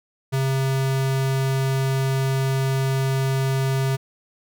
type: tone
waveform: square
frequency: 134 Hz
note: C3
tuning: 42 cents sharp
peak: -20 dBFS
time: 0.32-3.97 s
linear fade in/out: 20 ms
effects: none